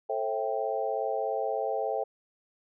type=chord; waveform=sine; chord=A minor seventh; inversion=none; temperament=equal with one note detuned; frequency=440 / 536.7 / 659.3 / 784 Hz; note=A4 / C5 / E5 / G5; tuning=0 / +44 / 0 / 0 cents; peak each=-33 dBFS; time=0.09-2.04 s; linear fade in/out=10 ms; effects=none